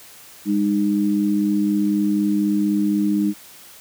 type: tone pair together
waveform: sine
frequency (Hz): 202.9 / 306.9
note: G#3 / D#4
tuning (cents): -40 / -24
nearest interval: perfect fifth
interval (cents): 716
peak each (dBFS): -19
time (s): 0.45-3.34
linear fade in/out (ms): 50
effects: white hiss -44 dBFS RMS until 3.8 s + high-pass 60 Hz 12 dB/octave